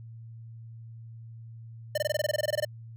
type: tone bursts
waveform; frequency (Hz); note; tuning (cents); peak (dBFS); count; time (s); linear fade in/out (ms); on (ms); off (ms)
square; 601; D5; +40; -25; 15; 1.95-2.65; 5; 28; 20
effects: added 114 Hz sine -42 dBFS peak until 2.96 s